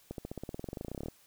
accelerating click train, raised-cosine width 2 ms, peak -25 dBFS, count 23, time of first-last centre 0.11-1.084 s, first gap 72 ms, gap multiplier 0.95, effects white hiss -63 dBFS RMS until 1.26 s

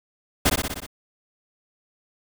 pink noise with echo, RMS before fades -18 dBFS, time 0.45-0.5 s, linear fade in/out 10 ms, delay 61 ms, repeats 6, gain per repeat -3 dB, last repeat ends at 0.866 s, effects none

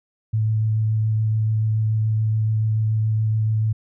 sine tone with vibrato, 109.3 Hz, A2, 11 cents flat, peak -17 dBFS, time 0.33-3.73 s, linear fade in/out 10 ms, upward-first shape sine, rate 7 Hz, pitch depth 11 cents each way, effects none

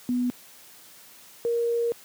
sine tone pair in turn, 246.9 / 469.3 Hz, B3 / A#4, 0 / +12 cents, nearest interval major seventh, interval 1112 cents, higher second, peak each -22 dBFS, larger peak neither, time 0.09-0.3 / 1.45-1.92 s, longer second, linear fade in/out 0 ms, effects white hiss -50 dBFS RMS until 2.04 s + high-pass 100 Hz 12 dB/octave

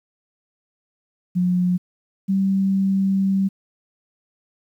sine tone pair in turn, 179.7 / 193.56 Hz, F3 / G3, +50 / -22 cents, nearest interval minor second, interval 128 cents, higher second, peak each -16 dBFS, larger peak neither, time 1.35-1.78 / 2.28-3.49 s, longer second, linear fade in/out 20 ms, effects 9-bit

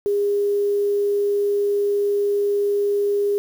sine tone with quantisation, 406.7 Hz, G#4, 36 cents flat, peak -17 dBFS, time 0.06-3.38 s, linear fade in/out 0 ms, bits 7, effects none

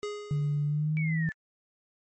square tone with exponential decay, 415.3 Hz, G#4, in tune, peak -31 dBFS, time 0.03-0.95 s, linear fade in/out 0 ms, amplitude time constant 200 ms
sine tone with pitch glide, 146.83 to 161.05 Hz, D3 to E3, 0 to -40 cents, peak -25 dBFS, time 0.31-1.29 s, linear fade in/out 0 ms, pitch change +160 cents, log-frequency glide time 0.66-1.13 s
sine exponential sweep, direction down, 2311 to 1725 Hz, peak -34 dBFS, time 0.97-1.32 s, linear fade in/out 0 ms
effects MP3 32 kbps

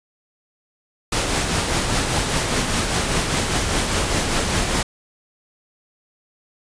pink noise with tremolo, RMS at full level -19 dBFS, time 1.12-4.83 s, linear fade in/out 5 ms, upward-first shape triangle, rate 5 Hz, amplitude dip 40%, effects resampled to 22050 Hz

